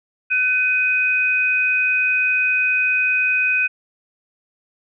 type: tone pair together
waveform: sine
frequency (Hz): 1510.8 / 2505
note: F#6 / D#7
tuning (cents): +36 / +11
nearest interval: major sixth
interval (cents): 875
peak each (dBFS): -22 / -16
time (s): 0.3-3.68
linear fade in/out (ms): 20
effects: none